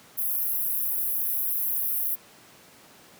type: high-pass noise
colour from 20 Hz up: pink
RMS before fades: -27 dBFS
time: 0.17-2.16 s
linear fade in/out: 20 ms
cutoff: 11000 Hz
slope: 96 dB/octave
effects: pink hiss -52 dBFS RMS until 3.19 s + high-pass 150 Hz 12 dB/octave